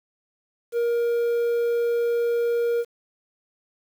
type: tone with quantisation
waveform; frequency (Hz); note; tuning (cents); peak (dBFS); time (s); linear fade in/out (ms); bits
triangle; 471.3; A#4; +19; -18; 0.72-2.85; 50; 8
effects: none